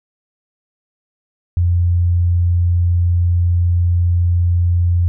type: tone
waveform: sine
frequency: 87.31 Hz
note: F2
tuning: in tune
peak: -11 dBFS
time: 1.57-5.08 s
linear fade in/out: 0 ms
effects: none